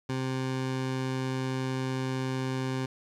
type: tone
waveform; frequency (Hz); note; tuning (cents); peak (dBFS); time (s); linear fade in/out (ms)
20% pulse; 130.81; C3; 0; -24; 0.09-2.86; 5
effects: low-pass 7000 Hz 12 dB/octave + 10-bit